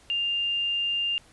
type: tone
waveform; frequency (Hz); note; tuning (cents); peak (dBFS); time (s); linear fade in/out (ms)
sine; 2800; F7; +4; -24; 0.1-1.18; 0
effects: pink hiss -56 dBFS RMS until 1.32 s + resampled to 24000 Hz